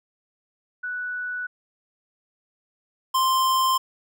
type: tone pair in turn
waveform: sine / square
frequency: 1480 / 1046.5 Hz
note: F#6 / C6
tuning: 0 / 0 cents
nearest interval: tritone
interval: 600 cents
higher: first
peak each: -27 / -19 dBFS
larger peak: second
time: 0.83-1.47 / 3.14-3.78 s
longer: neither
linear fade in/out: 10 ms
effects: none